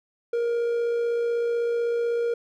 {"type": "tone with amplitude modulation", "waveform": "triangle", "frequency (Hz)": 470.5, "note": "A#4", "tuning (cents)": 16, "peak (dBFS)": -19, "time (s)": [0.33, 2.34], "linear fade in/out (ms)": 5, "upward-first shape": "sine", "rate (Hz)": 56, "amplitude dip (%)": 25, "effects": []}